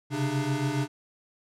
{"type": "tone cluster", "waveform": "square", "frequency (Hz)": [131.6, 138.8, 298.3], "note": ["C3", "C#3", "D4"], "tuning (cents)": [10, 3, 27], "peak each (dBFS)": -31, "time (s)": [0.1, 0.88], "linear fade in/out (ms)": 50, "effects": ["low-pass 10000 Hz 12 dB/octave"]}